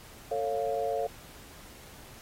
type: chord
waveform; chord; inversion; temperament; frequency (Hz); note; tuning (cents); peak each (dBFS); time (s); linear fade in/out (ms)
sine; A augmented; none; equal with one note detuned; 447.9 / 554.4 / 698.5; A4 / C#5 / E#5; +31 / 0 / 0; -32; 0.31-1.07; 5
effects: pink hiss -51 dBFS RMS until 2.21 s + AAC 48 kbps